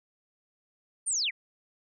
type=linear sweep; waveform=sine; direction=down; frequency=9397 to 1787 Hz; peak=-26 dBFS; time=1.06-1.31 s; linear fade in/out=20 ms; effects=none